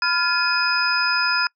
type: tone cluster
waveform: sine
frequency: 1002 / 1398 / 1711 / 2491 / 5030 Hz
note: B5 / F6 / A6 / D#7 / D#8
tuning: +25 / +1 / -49 / +1 / +18 cents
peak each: -27 / -21 / -26 / -27 / -23 dBFS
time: 0.02-1.47 s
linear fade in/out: 2 ms
effects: noise-tail reverb RT60 0.1 s tail -26 dB re dry